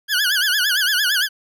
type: tone with vibrato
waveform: 20% pulse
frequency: 1575 Hz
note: G6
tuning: 8 cents sharp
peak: -11 dBFS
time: 0.08-1.29 s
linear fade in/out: 50 ms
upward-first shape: sine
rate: 8.8 Hz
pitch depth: 160 cents each way
effects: none